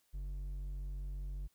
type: tone with hard clipping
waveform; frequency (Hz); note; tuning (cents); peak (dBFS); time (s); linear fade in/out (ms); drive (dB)
sine; 47.34; F#1; +40; -40; 0.13-1.48; 20; 5
effects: white hiss -75 dBFS RMS until 1.54 s